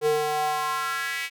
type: tone with high-pass filter sweep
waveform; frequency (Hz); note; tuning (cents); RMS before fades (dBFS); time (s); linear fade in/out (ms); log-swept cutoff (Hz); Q
square; 151.1; D3; +50; -26; 0.01-1.3; 50; 420 to 2300; 3.6
effects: none